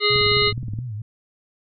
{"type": "harmonic tone", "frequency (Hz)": 415.3, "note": "G#4", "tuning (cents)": 0, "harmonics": [1, 3, 5, 7, 9, 10], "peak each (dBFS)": [-21, -25, -22, -26, -23, -22], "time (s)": [0, 0.53], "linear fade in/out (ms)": 50}
{"type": "tone with vibrato", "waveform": "sine", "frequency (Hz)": 114.7, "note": "A#2", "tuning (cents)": -28, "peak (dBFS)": -27, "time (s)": [0.1, 1.02], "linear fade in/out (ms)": 5, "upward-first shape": "sine", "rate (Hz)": 4.4, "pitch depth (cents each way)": 180}
{"type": "click train", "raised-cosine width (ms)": 5, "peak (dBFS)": -19, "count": 13, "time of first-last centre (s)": [0.16, 0.788], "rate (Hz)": 19.1}
{"effects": []}